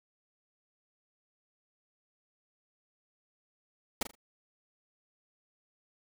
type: noise with echo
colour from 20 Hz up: pink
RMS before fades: -30 dBFS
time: 4.01-4.03 s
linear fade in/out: 5 ms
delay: 41 ms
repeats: 3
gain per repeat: -11 dB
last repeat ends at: 4.153 s
effects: none